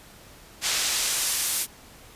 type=noise with band-pass filter sweep; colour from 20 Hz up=pink; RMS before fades=-26 dBFS; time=0.61-1.67 s; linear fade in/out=50 ms; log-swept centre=4900 to 11000 Hz; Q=0.74; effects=pink hiss -49 dBFS RMS until 2.15 s + resampled to 32000 Hz